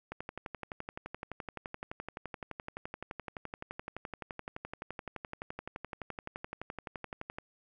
click train, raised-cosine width 0.5 ms, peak -24 dBFS, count 86, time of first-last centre 0.12-7.385 s, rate 11.7 Hz, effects none

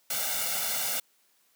white noise with comb filter, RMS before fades -30 dBFS, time 0.1-1 s, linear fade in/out 5 ms, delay 1.4 ms, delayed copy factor +0.9, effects white hiss -67 dBFS RMS until 1.55 s + high-pass 200 Hz 12 dB/octave

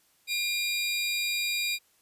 30% pulse tone pair together, 2400 / 3810 Hz, D7 / A#7, +37 / +37 cents, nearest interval minor sixth, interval 800 cents, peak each -26 / -30 dBFS, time 0.27-1.79 s, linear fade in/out 50 ms, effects white hiss -66 dBFS RMS until 2.01 s + resampled to 32000 Hz

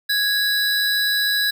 square tone pair together, 1661.2 / 3951 Hz, G#6 / B7, 0 / 0 cents, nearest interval octave + minor third, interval 1500 cents, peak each -21 dBFS, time 0.09-1.51 s, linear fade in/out 10 ms, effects none

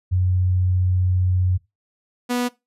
sine / sawtooth tone pair in turn, 91.5 / 245.1 Hz, F#2 / B3, -19 / -13 cents, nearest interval octave + perfect fourth, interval 1706 cents, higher second, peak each -16 dBFS, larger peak neither, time 0.11-1.58 / 2.29-2.49 s, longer first, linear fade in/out 20 ms, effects noise-tail reverb RT60 0.2 s tail -19 dB re dry + resampled to 32000 Hz

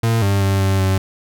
40% pulse tone with pitch steps, 114.3 / 99.2 / 97.6 / 96.7 / 95.5 Hz, A#2 / G2 / G2 / G2 / G2, -34 / +21 / -7 / -23 / -45 cents, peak -13 dBFS, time 0.03-0.98 s, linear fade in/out 5 ms, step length 190 ms, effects none

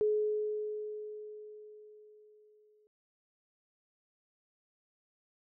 sine tone with exponential decay, 424.3 Hz, G#4, 37 cents sharp, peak -25 dBFS, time 0.01-2.87 s, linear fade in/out 0 ms, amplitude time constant 620 ms, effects none

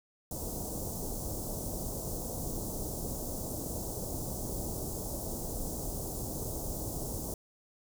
pink band-stop noise, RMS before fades -37 dBFS, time 0.31-7.34 s, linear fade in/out 2 ms, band 740 to 6300 Hz, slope 24 dB/octave, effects none

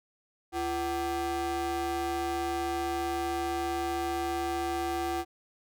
square ring-modulated tone, 207.7 Hz, G#3, in tune, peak -27 dBFS, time 0.52-5.25 s, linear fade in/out 50 ms, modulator 550 Hz, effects none

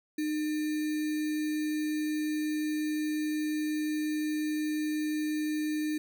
sine tone with sample-and-hold, 305.6 Hz, D#4, 31 cents flat, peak -28 dBFS, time 0.18-5.98 s, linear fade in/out 5 ms, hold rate 2100 Hz, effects none

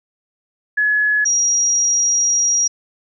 sine tone pair in turn, 1698 / 5711 Hz, G#6 / F8, +38 / +38 cents, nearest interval octave + major sixth, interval 2100 cents, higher second, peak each -13 dBFS, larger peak neither, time 0.77-1.25 / 1.25-2.68 s, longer second, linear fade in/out 10 ms, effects none

